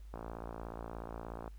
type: click train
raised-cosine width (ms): 1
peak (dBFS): -29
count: 77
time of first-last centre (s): 0.14-1.478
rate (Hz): 56.8
effects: added 51 Hz sine -47 dBFS peak until 1.58 s + pink hiss -70 dBFS RMS until 1.58 s